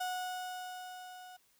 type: tone with level ramp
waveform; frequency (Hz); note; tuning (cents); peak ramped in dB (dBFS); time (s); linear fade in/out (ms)
35% pulse; 733; F#5; -16; -32 to -48; 0-1.37; 10
effects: white hiss -70 dBFS RMS until 1.59 s